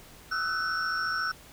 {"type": "tone cluster", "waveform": "sine", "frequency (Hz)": [1278, 1332, 1499, 5470], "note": ["D#6", "E6", "F#6", "F8"], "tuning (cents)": [46, 18, 22, -37], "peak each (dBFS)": [-36, -32, -29, -36], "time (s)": [0.31, 1.32], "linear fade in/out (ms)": 10, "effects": ["tanh soft clip ceiling -19 dBFS", "pink hiss -51 dBFS RMS until 1.52 s"]}